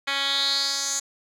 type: tone with band-pass filter sweep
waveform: 10% pulse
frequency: 277.2 Hz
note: C#4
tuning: in tune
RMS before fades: -25 dBFS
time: 0.07-1 s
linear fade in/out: 10 ms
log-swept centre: 2700 to 6800 Hz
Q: 4.4
effects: none